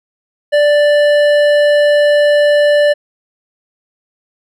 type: tone with hard clipping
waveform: sine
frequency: 587.3 Hz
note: D5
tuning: in tune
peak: -9 dBFS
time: 0.52-2.94 s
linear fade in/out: 20 ms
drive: 11 dB
effects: none